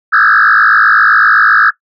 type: tone with frequency modulation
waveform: sine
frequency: 1485 Hz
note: F#6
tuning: 6 cents sharp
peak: -3 dBFS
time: 0.12-1.71 s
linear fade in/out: 20 ms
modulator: 53.9 Hz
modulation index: 4.2
effects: noise-tail reverb RT60 0.1 s tail -19 dB re dry + tanh soft clip ceiling 0 dBFS